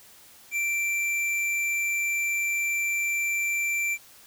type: tone with tanh clipping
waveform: sine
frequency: 2349 Hz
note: D7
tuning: in tune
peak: -26 dBFS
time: 0.51-3.98 s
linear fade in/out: 50 ms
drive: 14 dB
effects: white hiss -52 dBFS RMS until 4.26 s